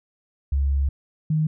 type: tone pair in turn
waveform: sine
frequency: 69.3 / 155.57 Hz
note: C#2 / D#3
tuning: 0 / 0 cents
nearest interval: octave + major second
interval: 1400 cents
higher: second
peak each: -18 dBFS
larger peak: neither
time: 0.52-0.89 / 1.3-1.47 s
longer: first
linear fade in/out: 5 ms
effects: none